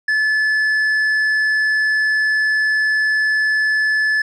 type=tone with tanh clipping; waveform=sine; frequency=1730 Hz; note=A6; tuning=30 cents flat; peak=-15 dBFS; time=0.08-4.22 s; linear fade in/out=5 ms; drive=5 dB; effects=none